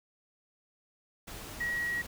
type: tone in noise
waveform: sine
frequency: 1908 Hz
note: A#6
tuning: 40 cents sharp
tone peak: -30 dBFS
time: 1.6-2.02 s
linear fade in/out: 10 ms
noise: pink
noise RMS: -44 dBFS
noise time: 1.27-2.07 s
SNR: +11 dB
effects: none